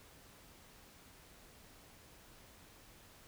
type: silence
effects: pink hiss -60 dBFS RMS until 3.27 s